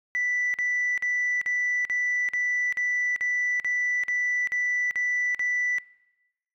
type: tone bursts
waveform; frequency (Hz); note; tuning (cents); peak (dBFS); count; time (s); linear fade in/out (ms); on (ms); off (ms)
sine; 1975.5; B6; 0; -22; 13; 0.15-5.784; 0; 390; 47
effects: noise-tail reverb RT60 1.0 s tail -22 dB re dry + tanh soft clip ceiling -20 dBFS